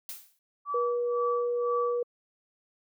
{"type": "noise with exponential decay", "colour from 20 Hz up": "blue", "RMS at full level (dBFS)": -36, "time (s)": [0.09, 0.39], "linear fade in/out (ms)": 1, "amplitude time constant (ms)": 65}
{"type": "tone with tremolo", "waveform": "sine", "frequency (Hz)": 1152, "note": "D6", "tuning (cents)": -34, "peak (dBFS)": -28, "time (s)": [0.65, 2.04], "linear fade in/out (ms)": 50, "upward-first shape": "sine", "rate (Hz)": 2, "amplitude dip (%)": 95}
{"type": "tone", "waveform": "sine", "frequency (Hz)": 482.3, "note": "B4", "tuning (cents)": -41, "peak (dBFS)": -26, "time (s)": [0.74, 2.03], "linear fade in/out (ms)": 5}
{"effects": []}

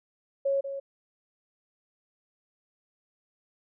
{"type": "tone with echo", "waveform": "sine", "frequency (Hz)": 551, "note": "C#5", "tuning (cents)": -11, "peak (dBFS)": -23, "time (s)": [0.45, 0.61], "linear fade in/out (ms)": 10, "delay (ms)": 190, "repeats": 1, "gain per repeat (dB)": -9, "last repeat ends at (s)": 0.8, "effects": []}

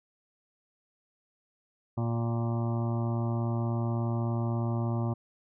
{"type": "harmonic tone with a mistuned harmonic", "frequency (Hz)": 116.54, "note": "A#2", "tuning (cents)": 0, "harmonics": [1, 2, 3, 5, 6, 7, 8, 9, 10], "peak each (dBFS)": [-28, -34, -38, -42, -44, -45, -46, -47, -48], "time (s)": [1.97, 5.14], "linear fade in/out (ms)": 10, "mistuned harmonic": 7, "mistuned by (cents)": -16, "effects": []}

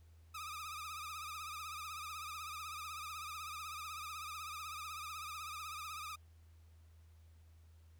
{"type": "tone with vibrato", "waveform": "sawtooth", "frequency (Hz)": 1240, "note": "D#6", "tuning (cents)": -6, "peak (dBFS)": -40, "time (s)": [0.34, 6.16], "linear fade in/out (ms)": 10, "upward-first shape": "triangle", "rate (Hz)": 16, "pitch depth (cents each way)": 110, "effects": ["added 81 Hz sine -59 dBFS peak until 7.99 s", "pink hiss -75 dBFS RMS until 7.99 s"]}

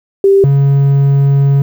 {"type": "tone pair in turn", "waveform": ["sine", "triangle"], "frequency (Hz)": [393, 139.31], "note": ["G4", "C#3"], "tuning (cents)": [4, 9], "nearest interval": "octave + tritone", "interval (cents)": 1795, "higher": "first", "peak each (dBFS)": -4, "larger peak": "neither", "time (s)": [[0.24, 0.44], [0.44, 1.62]], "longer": "second", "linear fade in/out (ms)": 2, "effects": ["7-bit"]}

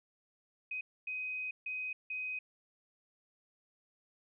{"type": "tone bursts at uneven times", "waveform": "sine", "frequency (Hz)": 2513, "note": "D#7", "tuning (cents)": 17, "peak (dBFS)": -36, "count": 4, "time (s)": [[0.71, 0.81], [1.07, 1.51], [1.66, 1.93], [2.1, 2.39]], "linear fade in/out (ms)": 5, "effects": []}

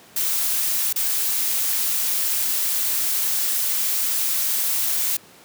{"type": "noise with dropouts", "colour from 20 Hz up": "blue", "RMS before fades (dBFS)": -22, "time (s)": [0.16, 5.17], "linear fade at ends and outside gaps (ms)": 5, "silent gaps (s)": [0.928, 0.959], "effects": ["pink hiss -48 dBFS RMS until 5.44 s", "high-pass 150 Hz 12 dB/octave"]}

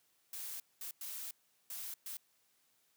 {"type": "noise bursts at uneven times", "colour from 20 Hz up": "blue", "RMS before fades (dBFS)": -44, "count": 5, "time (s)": [[0.33, 0.6], [0.81, 0.91], [1.01, 1.31], [1.7, 1.94], [2.06, 2.17]], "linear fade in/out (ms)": 2, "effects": ["white hiss -74 dBFS RMS until 2.96 s", "high-pass 100 Hz 12 dB/octave"]}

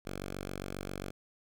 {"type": "tone", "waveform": "5% pulse", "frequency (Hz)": 47.44, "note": "F#1", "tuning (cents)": 44, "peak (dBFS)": -27, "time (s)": [0.05, 1.11], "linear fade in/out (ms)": 10, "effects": []}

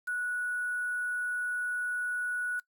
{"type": "tone with quantisation", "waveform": "sine", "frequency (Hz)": 1470, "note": "F#6", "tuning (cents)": -12, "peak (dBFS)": -30, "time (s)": [0.07, 2.6], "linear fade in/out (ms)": 10, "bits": 8, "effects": ["noise-tail reverb RT60 0.1 s tail -20 dB re dry"]}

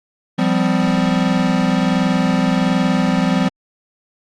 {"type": "chord", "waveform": "square", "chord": "F suspended second", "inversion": "none", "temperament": "equal with one note detuned", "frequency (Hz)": [174.61, 196, 255.1], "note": ["F3", "G3", "C4"], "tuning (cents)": [0, 0, -44], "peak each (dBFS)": -19, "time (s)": [0.38, 3.49], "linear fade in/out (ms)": 10, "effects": ["low-pass 5000 Hz 12 dB/octave", "Opus 32 kbps"]}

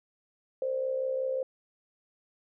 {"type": "tone with amplitude modulation", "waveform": "sine", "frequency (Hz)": 523.3, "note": "C5", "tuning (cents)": 0, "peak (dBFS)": -25, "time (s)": [0.62, 1.43], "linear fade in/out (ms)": 2, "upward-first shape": "sine", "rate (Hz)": 65.5, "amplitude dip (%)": 60, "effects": []}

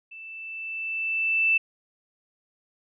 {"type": "tone with level ramp", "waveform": "sine", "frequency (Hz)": 2650, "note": "E7", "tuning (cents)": 9, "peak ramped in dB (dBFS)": [-40, -17], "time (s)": [0.11, 1.58], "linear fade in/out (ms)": 10, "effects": []}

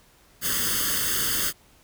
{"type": "noise with comb filter", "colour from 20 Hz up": "white", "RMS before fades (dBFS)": -25, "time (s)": [0.41, 1.53], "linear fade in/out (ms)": 50, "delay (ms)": 0.62, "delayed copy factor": 0.95, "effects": ["pink hiss -57 dBFS RMS until 1.83 s"]}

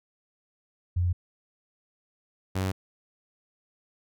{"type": "tone pair in turn", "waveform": ["sine", "sawtooth"], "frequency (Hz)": [88.5, 94.63], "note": ["F2", "F#2"], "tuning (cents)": [23, 39], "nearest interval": "minor second", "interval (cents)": 116, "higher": "second", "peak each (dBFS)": -22, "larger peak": "neither", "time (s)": [[0.96, 1.13], [2.55, 2.72]], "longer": "neither", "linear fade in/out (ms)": 10, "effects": []}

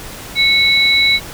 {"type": "tone pair together", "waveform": "sine", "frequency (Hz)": [2205, 3929], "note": ["C#7", "B7"], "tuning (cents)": [-10, -10], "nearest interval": "minor seventh", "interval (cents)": 1000, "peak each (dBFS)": -12, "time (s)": [0.35, 1.2], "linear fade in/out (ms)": 50, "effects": ["pink hiss -31 dBFS RMS until 1.33 s"]}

